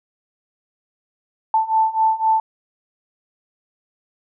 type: beating tone pair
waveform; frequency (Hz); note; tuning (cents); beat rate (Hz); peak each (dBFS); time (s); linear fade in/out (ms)
sine; 881 / 884.9; A5 / A5; +2 / +10; 3.9; -19 / -17; 1.54-2.4; 2
effects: none